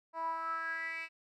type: tone with band-pass filter sweep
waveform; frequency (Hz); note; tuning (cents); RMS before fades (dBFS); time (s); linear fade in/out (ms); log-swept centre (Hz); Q
10% pulse; 327.2; E4; -13; -38; 0.13-1.09; 50; 830 to 2600; 6.9
effects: none